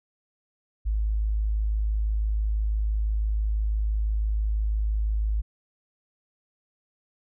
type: tone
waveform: sine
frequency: 53 Hz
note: G#1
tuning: 36 cents sharp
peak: -22 dBFS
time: 0.85-5.42 s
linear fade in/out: 20 ms
effects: none